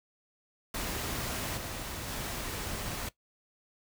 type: noise with level steps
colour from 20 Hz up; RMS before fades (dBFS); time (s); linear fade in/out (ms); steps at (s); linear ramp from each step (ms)
pink; -35 / -39 / -37; 0.74-3.09; 5; 1.57 / 2.08; 2
effects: noise-tail reverb RT60 0.1 s tail -17 dB re dry